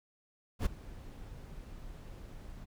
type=noise with ADSR envelope; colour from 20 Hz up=brown; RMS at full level=-27 dBFS; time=0.59-2.66 s; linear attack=68 ms; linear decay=13 ms; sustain=-20 dB; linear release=31 ms; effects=none